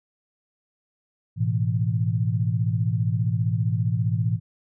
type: chord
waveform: sine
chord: A suspended second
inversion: none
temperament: equal with one note detuned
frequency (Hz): 108.36 / 123.47 / 164.81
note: A2 / B2 / E3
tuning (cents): -26 / 0 / 0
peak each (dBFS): -23 / -25 / -27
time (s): 1.36-4.4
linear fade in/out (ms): 50
effects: none